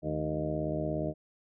harmonic tone with a mistuned harmonic, 77 Hz, D#2, 17 cents flat, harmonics 1 / 2 / 3 / 4 / 5 / 6 / 7 / 8 / 9, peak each -41 / -35 / -42 / -36 / -40 / -41 / -47 / -35 / -46 dBFS, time 0.02-1.14 s, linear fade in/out 50 ms, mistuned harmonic 3, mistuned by -110 cents, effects none

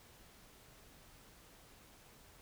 silence, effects pink hiss -61 dBFS RMS until 2.41 s

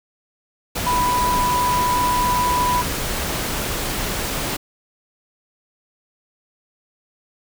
sine tone in noise, 987.8 Hz, B5, in tune, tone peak -17 dBFS, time 0.86-2.82 s, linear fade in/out 10 ms, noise pink, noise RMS -24 dBFS, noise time 0.75-4.57 s, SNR +4 dB, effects none

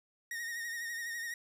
45% pulse tone with vibrato, 1864.7 Hz, A#6, in tune, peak -37 dBFS, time 0.31-1.34 s, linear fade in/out 2 ms, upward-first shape sine, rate 12 Hz, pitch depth 42 cents each way, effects none

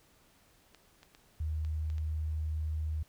clicks, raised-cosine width 0.2 ms, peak -36 dBFS, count 6, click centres 0.747 / 1.031 / 1.149 / 1.649 / 1.901 / 1.982 s
sine tone, 77.8 Hz, D#2, in tune, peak -31 dBFS, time 1.4-3.03 s, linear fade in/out 5 ms
effects pink hiss -65 dBFS RMS until 3.08 s

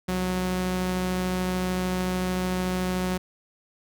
sawtooth tone pair together, 65.63 / 183.4 Hz, C2 / F#3, +6 / -15 cents, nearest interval octave + tritone, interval 1779 cents, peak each -31 / -21 dBFS, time 0.08-3.18 s, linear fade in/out 10 ms, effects none

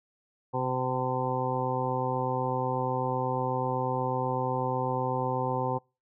harmonic tone, 128.1 Hz, C3, 36 cents flat, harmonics 1 / 2 / 3 / 4 / 6 / 7 / 8, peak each -33 / -37 / -36 / -33 / -35 / -32 / -37 dBFS, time 0.53-5.79 s, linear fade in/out 20 ms, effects noise-tail reverb RT60 0.3 s tail -26 dB re dry

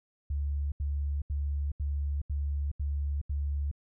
sine tone bursts, 71.6 Hz, D2, 43 cents flat, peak -28 dBFS, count 7, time 0.3-3.714 s, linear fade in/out 5 ms, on 420 ms, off 79 ms, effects none

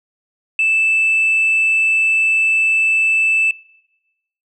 sine tone, 2637 Hz, E7, in tune, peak -11 dBFS, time 0.59-3.51 s, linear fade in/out 2 ms, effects noise-tail reverb RT60 1.0 s tail -24 dB re dry + tanh soft clip ceiling -9 dBFS

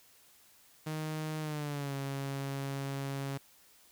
sawtooth tone with pitch glide, 155.56 to 137.79 Hz, D#3 to C#3, 0 to -10 cents, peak -31 dBFS, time 0.86-3.38 s, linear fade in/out 10 ms, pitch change -210 cents, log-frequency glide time 1.4-1.95 s, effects white hiss -62 dBFS RMS until 3.91 s

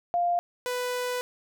sine / sawtooth tone pair in turn, 699 / 495.8 Hz, F5 / B4, +1 / +7 cents, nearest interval tritone, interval 594 cents, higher first, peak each -22 / -24 dBFS, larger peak first, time 0.14-0.39 / 0.66-1.21 s, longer second, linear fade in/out 0 ms, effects none

